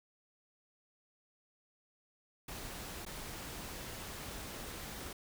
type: noise with dropouts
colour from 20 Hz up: pink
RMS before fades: -45 dBFS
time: 2.48-5.13 s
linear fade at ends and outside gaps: 5 ms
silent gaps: 3.052-3.063 s
effects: none